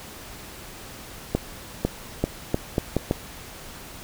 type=accelerating click train; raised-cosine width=2 ms; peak=-7 dBFS; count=7; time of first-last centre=1.35-3.111 s; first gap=500 ms; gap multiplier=0.78; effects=pink hiss -41 dBFS RMS until 4.03 s